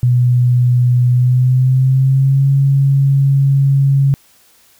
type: tone with pitch glide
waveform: sine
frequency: 123.47 to 137.79 Hz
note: B2 to C#3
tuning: 0 to -10 cents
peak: -8 dBFS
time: 0.03-4.14 s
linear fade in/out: 0 ms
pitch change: +190 cents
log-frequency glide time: 1.09-2.49 s
effects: white hiss -50 dBFS RMS until 4.79 s